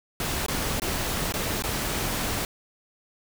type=noise with dropouts; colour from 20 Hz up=pink; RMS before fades=-28 dBFS; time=0.2-2.45 s; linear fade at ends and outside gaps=1 ms; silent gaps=0.463-0.483 / 0.798-0.819 / 1.323-1.339 / 1.623-1.638 s; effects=none